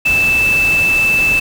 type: tone in noise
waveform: sine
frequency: 2637 Hz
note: E7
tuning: in tune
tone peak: -10 dBFS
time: 0.05-1.4 s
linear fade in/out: 10 ms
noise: pink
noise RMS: -24 dBFS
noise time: 0.05-1.4 s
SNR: +11 dB
effects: none